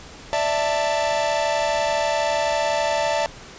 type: chord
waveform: 45% pulse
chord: D suspended second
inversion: none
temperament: equal with one note detuned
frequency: 587.3 / 659.3 / 888.7 Hz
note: D5 / E5 / A5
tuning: 0 / 0 / +17 cents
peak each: -24 dBFS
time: 0.33-3.26 s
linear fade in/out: 0 ms
effects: pink hiss -41 dBFS RMS until 3.58 s + resampled to 16000 Hz